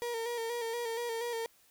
35% pulse tone with vibrato, 466.2 Hz, A#4, in tune, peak -32 dBFS, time 0.02-1.46 s, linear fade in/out 0 ms, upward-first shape square, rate 4.2 Hz, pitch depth 40 cents each way, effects white hiss -65 dBFS RMS until 1.7 s

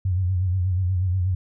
sine tone with vibrato, 91.8 Hz, F#2, 13 cents flat, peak -19 dBFS, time 0.05-1.35 s, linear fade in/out 5 ms, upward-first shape sine, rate 8.3 Hz, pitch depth 75 cents each way, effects none

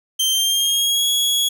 sawtooth tone with pitch glide, 3136 to 3342 Hz, G7 to G#7, 0 to +10 cents, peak -13 dBFS, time 0.19-1.49 s, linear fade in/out 10 ms, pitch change +110 cents, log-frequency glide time 0.3-1.08 s, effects none

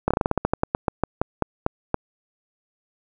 slowing click train, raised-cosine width 1 ms, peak -5 dBFS, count 18, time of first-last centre 0.08-1.943 s, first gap 26 ms, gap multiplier 1.16, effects none

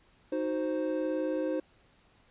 triangle chord, C diminished, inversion first, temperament equal, 311.1 / 370 / 523.3 Hz, Eb4 / Gb4 / C5, 0 / 0 / 0 cents, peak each -30 / -35 / -30 dBFS, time 0.32-1.6 s, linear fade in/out 5 ms, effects pink hiss -64 dBFS RMS until 2.3 s + resampled to 8000 Hz

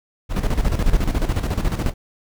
brown noise with tremolo, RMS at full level -17 dBFS, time 0.29-1.94 s, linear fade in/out 50 ms, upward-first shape square, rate 14 Hz, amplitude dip 65%, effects none

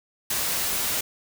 white noise, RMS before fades -26 dBFS, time 0.3-1.01 s, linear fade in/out 5 ms, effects none

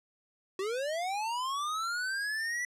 square linear sweep, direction up, 367.8 to 1975.5 Hz, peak -32 dBFS, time 0.59-2.65 s, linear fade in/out 2 ms, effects low-pass 9000 Hz 12 dB/octave + 12-bit

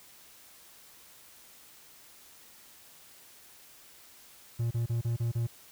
triangle tone bursts, 117.1 Hz, A#2, 8 cents sharp, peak -25 dBFS, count 6, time 4.59-5.47 s, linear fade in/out 10 ms, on 120 ms, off 32 ms, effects white hiss -55 dBFS RMS until 5.71 s

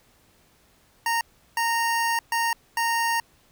25% pulse tone bursts at uneven times, 925 Hz, A#5, 14 cents flat, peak -18 dBFS, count 4, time 1.06-1.21 / 1.57-2.19 / 2.32-2.53 / 2.77-3.2 s, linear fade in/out 2 ms, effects pink hiss -60 dBFS RMS until 3.51 s

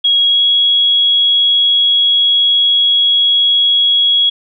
sine tone with pitch glide, 3306 to 3327 Hz, G#7 to G#7, -9 to +2 cents, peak -8 dBFS, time 0.04-4.3 s, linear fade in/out 10 ms, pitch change +11 cents, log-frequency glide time 0.29-0.41 s, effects none

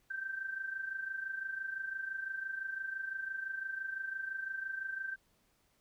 sine tone with amplitude modulation, 1562 Hz, G6, 7 cents flat, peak -34 dBFS, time 0.1-5.16 s, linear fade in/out 10 ms, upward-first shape sine, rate 25.9 Hz, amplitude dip 65%, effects pink hiss -73 dBFS RMS until 5.8 s

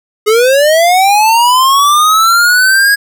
square linear sweep, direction up, 415.3 to 1661.2 Hz, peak -6 dBFS, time 0.26-2.96 s, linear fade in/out 20 ms, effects none

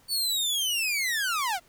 sawtooth linear sweep, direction down, 4534 to 659.3 Hz, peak -22 dBFS, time 0.08-1.6 s, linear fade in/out 50 ms, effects pink hiss -60 dBFS RMS until 1.68 s

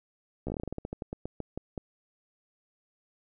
slowing click train, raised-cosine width 2 ms, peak -21 dBFS, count 19, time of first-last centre 0.47-1.778 s, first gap 14 ms, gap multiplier 1.17, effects none

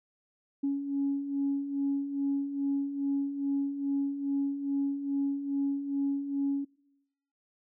sine beating tone pair, 277.2 / 279.6 Hz, C#4 / C#4, 0 / +15 cents, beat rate 2.4 Hz, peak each -35 / -28 dBFS, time 0.63-6.65 s, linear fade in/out 10 ms, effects noise-tail reverb RT60 0.9 s tail -24 dB re dry + tanh soft clip ceiling -21 dBFS

